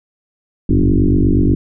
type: tone with frequency modulation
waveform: sine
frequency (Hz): 117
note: A#2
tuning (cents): +7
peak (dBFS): -9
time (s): 0.69-1.55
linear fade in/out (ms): 5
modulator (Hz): 48.4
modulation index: 4.6
effects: none